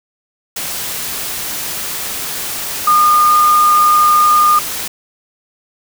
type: tone in noise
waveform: sine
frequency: 1217 Hz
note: D#6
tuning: 39 cents flat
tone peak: -7 dBFS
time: 2.87-4.59 s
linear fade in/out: 5 ms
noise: white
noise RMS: -22 dBFS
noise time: 0.56-4.88 s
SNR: +12 dB
effects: none